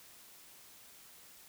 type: silence
effects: white hiss -57 dBFS RMS until 1.48 s